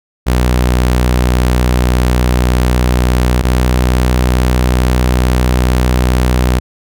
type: tone pair in turn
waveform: sawtooth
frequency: 61.74 / 62.28 Hz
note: B1 / B1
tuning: 0 / +15 cents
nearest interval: unison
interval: 15 cents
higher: second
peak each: -5 dBFS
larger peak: neither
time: 0.26-3.43 / 3.43-6.6 s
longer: neither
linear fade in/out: 20 ms
effects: none